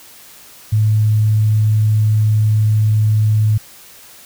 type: tone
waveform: sine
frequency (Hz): 107.6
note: A2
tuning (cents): -38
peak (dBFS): -10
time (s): 0.72-3.58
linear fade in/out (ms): 10
effects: white hiss -41 dBFS RMS until 4.25 s